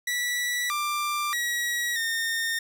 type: tone with pitch steps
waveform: sawtooth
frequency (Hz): 1952 / 1185 / 1915 / 1828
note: B6 / D6 / A#6 / A#6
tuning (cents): -21 / +15 / +46 / -34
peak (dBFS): -22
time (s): 0.07-2.59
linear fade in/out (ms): 5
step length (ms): 630
effects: none